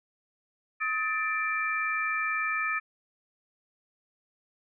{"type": "tone cluster", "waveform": "sine", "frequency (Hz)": [1270, 1771, 2354], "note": ["D#6", "A6", "D7"], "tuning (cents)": [35, 11, 3], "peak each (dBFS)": -31, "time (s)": [0.8, 2.8], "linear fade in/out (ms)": 20, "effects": []}